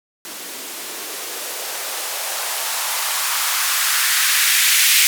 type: noise with band-pass filter sweep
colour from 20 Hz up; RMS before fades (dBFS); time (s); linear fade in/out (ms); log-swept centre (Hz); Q
violet; -20; 0.25-5.07; 0; 260 to 2300; 1.7
effects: none